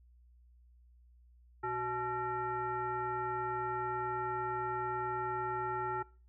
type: tone with frequency modulation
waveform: sine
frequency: 865 Hz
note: A5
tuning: 30 cents flat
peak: -33 dBFS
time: 1.63-6.03 s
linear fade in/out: 10 ms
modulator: 493 Hz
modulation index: 1.3
effects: noise-tail reverb RT60 0.4 s tail -23 dB re dry + added 60 Hz sine -59 dBFS peak until 6.28 s